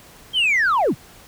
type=linear sweep; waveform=sine; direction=down; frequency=3225 to 76.2 Hz; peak=-13 dBFS; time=0.33-0.95 s; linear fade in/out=50 ms; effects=tanh soft clip ceiling -13 dBFS + pink hiss -46 dBFS RMS until 1.27 s